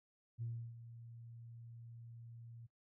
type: tone with ADSR envelope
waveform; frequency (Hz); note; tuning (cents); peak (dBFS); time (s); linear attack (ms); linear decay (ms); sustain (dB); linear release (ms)
sine; 116.54; A#2; 0; -38; 0.38-2.67; 38; 320; -13; 16
effects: noise-tail reverb RT60 0.2 s tail -26 dB re dry + tanh soft clip ceiling -34 dBFS